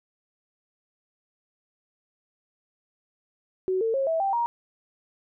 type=tone with pitch steps; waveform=sine; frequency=374.1 / 450.1 / 541.4 / 651.3 / 783.6 / 942.7 Hz; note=F#4 / A4 / C#5 / E5 / G5 / A#5; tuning=+19 / +39 / -41 / -21 / -1 / +19 cents; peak=-22 dBFS; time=3.68-4.46 s; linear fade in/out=0 ms; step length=130 ms; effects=none